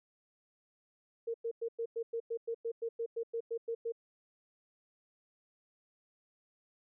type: tone bursts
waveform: sine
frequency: 461 Hz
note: A#4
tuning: 19 cents flat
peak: -33 dBFS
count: 16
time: 1.27-3.922 s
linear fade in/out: 10 ms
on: 72 ms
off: 100 ms
effects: none